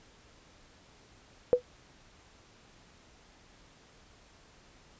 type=tone with exponential decay; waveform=sine; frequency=493.9 Hz; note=B4; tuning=in tune; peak=-14 dBFS; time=1.53-1.62 s; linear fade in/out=0 ms; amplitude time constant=18 ms; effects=pink hiss -59 dBFS RMS until 4.99 s + resampled to 16000 Hz